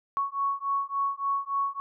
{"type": "beating tone pair", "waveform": "sine", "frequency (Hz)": [1108.7, 1112.2], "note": ["C#6", "C#6"], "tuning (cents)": [0, 5], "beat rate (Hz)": 3.5, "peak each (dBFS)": -29, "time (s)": [0.17, 1.8], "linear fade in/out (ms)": 0, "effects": []}